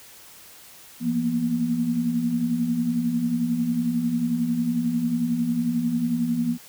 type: tone cluster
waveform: sine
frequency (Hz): 169.9 / 228.7 / 239.8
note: F3 / A#3 / A#3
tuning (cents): -47 / -33 / +49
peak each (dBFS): -29 / -30 / -22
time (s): 1-6.58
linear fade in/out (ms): 50
effects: white hiss -47 dBFS RMS until 6.68 s